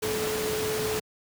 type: tone in noise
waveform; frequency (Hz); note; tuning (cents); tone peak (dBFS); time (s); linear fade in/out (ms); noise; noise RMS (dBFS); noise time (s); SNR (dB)
sine; 432.2; A4; -31; -28; 0.02-1; 10; pink; -31; 0.02-1; 0
effects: high-pass 100 Hz 12 dB/octave